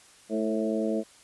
harmonic tone with a mistuned harmonic, 109.2 Hz, A2, 13 cents flat, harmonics 2 / 3 / 4 / 5 / 6, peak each -29 / -31 / -32 / -33 / -34 dBFS, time 0.29-1.04 s, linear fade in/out 50 ms, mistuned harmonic 4, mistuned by +27 cents, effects white hiss -55 dBFS RMS until 1.23 s + resampled to 24000 Hz

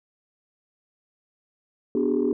sine chord, G# half-diminished seventh, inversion first, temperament equal with one note detuned, 246.9 / 293.7 / 379.1 / 415.3 Hz, B3 / D4 / F#4 / G#4, 0 / 0 / +42 / 0 cents, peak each -25 dBFS, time 1.95-2.33 s, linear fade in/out 2 ms, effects tanh soft clip ceiling -13 dBFS

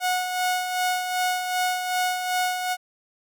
sawtooth tone with tremolo, 731 Hz, F#5, 21 cents flat, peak -17 dBFS, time 0-2.77 s, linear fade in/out 50 ms, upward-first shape sine, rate 2.6 Hz, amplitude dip 50%, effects none

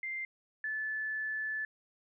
sine tone pair in turn, 2093 / 1738.8 Hz, C7 / A6, 0 / -21 cents, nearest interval minor third, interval 321 cents, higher first, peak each -35 / -33 dBFS, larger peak second, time 0.03-0.25 / 0.64-1.65 s, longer second, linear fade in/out 2 ms, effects none

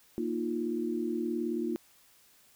sine chord, Bb suspended fourth, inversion none, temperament just, 233.1 / 310.8 / 349.6 Hz, Bb3 / Eb4 / F4, 0 / -2 / +2 cents, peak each -34 / -35 / -33 dBFS, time 0.18-1.76 s, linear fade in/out 0 ms, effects white hiss -62 dBFS RMS until 2.55 s

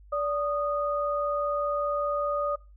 sine tone pair together, 580 / 1235 Hz, D5 / D#6, -22 / -13 cents, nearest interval octave + minor second, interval 1309 cents, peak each -27 / -29 dBFS, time 0.12-2.56 s, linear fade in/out 10 ms, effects noise-tail reverb RT60 0.3 s tail -22 dB re dry + added 50 Hz sine -49 dBFS peak until 2.76 s

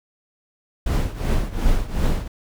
brown noise with tremolo, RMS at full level -17 dBFS, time 0.86-2.28 s, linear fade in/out 5 ms, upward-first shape triangle, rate 2.7 Hz, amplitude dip 85%, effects none

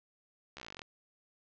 slowing click train, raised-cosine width 0.2 ms, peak -27 dBFS, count 14, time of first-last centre 0.57-0.818 s, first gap 14 ms, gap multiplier 1.05, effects low-pass 5000 Hz 12 dB/octave

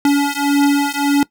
square beating tone pair, 283.6 / 285.3 Hz, C#4 / C#4, +40 / +50 cents, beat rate 1.7 Hz, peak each -16 dBFS, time 0.05-1.23 s, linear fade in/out 2 ms, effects noise-tail reverb RT60 0.1 s tail -20 dB re dry

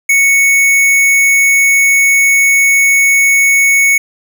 square tone, 2217 Hz, C#7, in tune, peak -7 dBFS, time 0.09-3.98 s, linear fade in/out 5 ms, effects none

